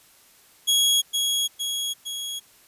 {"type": "tone with echo", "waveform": "sawtooth", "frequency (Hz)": 3322, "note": "G#7", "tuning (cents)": 0, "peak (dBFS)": -14, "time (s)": [0.67, 1.02], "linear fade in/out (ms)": 20, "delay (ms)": 460, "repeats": 3, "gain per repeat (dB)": -4, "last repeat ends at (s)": 2.4, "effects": ["white hiss -55 dBFS RMS until 2.67 s", "resampled to 32000 Hz"]}